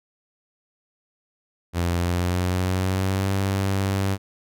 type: tone with pitch glide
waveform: sawtooth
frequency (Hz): 86.7 to 97.32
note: F2 to G2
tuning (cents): -12 to -12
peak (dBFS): -17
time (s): 1.73-4.18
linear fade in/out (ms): 50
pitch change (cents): +200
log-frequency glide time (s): 1.95-3.3
effects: none